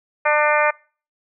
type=harmonic tone; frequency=299.4 Hz; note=D4; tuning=33 cents sharp; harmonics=2 / 3 / 4 / 5 / 6 / 7 / 8; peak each=-19 / -21 / -22 / -23 / -24 / -24 / -25 dBFS; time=0.25-0.71 s; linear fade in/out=10 ms; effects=noise-tail reverb RT60 0.4 s tail -24 dB re dry